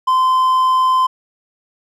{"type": "tone", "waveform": "triangle", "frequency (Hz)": 1032, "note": "C6", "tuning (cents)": -24, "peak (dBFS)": -9, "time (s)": [0.07, 1.07], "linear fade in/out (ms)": 10, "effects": []}